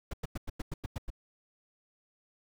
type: noise bursts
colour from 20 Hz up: brown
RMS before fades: -35 dBFS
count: 9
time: 0.11-1.103 s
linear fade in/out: 5 ms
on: 25 ms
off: 96 ms
effects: none